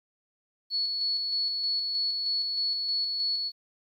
sine tone with tremolo, 4400 Hz, C#8, 14 cents flat, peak -25 dBFS, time 0.7-3.52 s, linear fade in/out 50 ms, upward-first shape square, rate 3.2 Hz, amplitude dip 30%, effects 11-bit

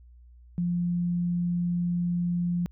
sine tone, 174.61 Hz, F3, in tune, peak -24 dBFS, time 0.58-2.66 s, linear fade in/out 0 ms, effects added 60 Hz sine -49 dBFS peak until 2.71 s

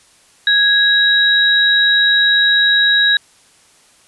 sine tone pair together, 1655 / 3842 Hz, G#6 / B7, -6 / -48 cents, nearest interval octave + minor third, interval 1458 cents, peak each -12 dBFS, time 0.47-3.17 s, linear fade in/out 2 ms, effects white hiss -50 dBFS RMS until 4.07 s + resampled to 24000 Hz

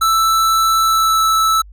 square tone with pitch glide, 1322 to 1312.9 Hz, E6 to E6, +5 to -7 cents, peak -12 dBFS, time 0.01-1.62 s, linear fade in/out 10 ms, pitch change -12 cents, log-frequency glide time 0.81-1.23 s, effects added 50 Hz sine -36 dBFS peak until 1.72 s

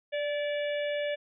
harmonic tone with a mistuned harmonic, 578 Hz, D5, 28 cents flat, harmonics 1 / 3 / 4 / 5 / 6, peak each -29 / -39 / -41 / -43 / -45 dBFS, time 0.12-1.16 s, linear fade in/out 20 ms, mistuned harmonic 1, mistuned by +23 cents, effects none

